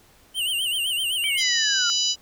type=tone with vibrato; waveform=square; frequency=2960 Hz; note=F#7; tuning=in tune; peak=-23 dBFS; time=0.34-1.44 s; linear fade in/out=50 ms; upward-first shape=sine; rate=7.8 Hz; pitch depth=120 cents each way
type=linear sweep; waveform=sine; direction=down; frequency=2334 to 1364 Hz; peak=-25 dBFS; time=1.24-1.9 s; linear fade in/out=0 ms
type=harmonic tone; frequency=988 Hz; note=B5; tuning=in tune; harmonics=3 / 4 / 5 / 6 / 7; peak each=-25 / -27 / -25 / -28 / -30 dBFS; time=1.37-2.16 s; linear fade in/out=50 ms
effects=pink hiss -55 dBFS RMS until 2.21 s